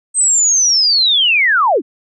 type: linear sweep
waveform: sine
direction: down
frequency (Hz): 8372 to 220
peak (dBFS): -9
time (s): 0.14-1.82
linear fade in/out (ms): 50
effects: none